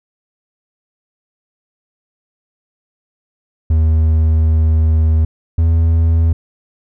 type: tone pair in turn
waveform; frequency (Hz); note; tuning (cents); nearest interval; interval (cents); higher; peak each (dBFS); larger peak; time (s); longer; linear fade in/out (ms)
triangle; 79.4 / 81.82; D#2 / E2; +36 / -12; minor second; 52; second; -7; neither; 3.7-5.25 / 5.58-6.33; first; 5
effects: none